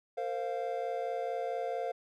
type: chord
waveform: triangle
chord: Bb suspended second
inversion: none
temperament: equal with one note detuned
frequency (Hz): 458.9 / 523.3 / 698.5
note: Bb4 / C5 / F5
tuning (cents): -27 / 0 / 0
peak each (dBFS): -36 / -35 / -34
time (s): 0.17-1.92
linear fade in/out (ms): 10
effects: none